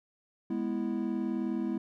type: chord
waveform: triangle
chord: E major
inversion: first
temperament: equal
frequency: 207.7 / 246.9 / 329.6 Hz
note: G#3 / B3 / E4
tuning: 0 / 0 / 0 cents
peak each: -32 dBFS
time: 0.5-1.78 s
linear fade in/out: 5 ms
effects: none